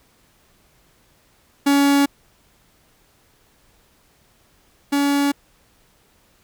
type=tone pair in turn; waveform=45% pulse; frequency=281.7 / 283.3 Hz; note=C#4 / C#4; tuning=+28 / +38 cents; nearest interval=unison; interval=10 cents; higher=second; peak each=-13 / -16 dBFS; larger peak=first; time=1.66-2.06 / 4.92-5.32 s; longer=neither; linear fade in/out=10 ms; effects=pink hiss -58 dBFS RMS until 6.43 s